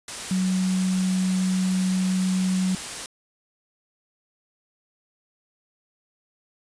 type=tone in noise; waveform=sine; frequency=186.4 Hz; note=F#3; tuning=13 cents sharp; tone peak=-20 dBFS; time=0.31-2.75 s; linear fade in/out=2 ms; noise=white; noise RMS=-33 dBFS; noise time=0.08-3.06 s; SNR=+10 dB; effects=resampled to 22050 Hz